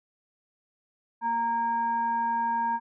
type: tone with frequency modulation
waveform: sine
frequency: 928 Hz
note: A#5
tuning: 8 cents flat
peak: -24 dBFS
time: 1.21-2.8 s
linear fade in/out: 50 ms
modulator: 695 Hz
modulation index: 0.4
effects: none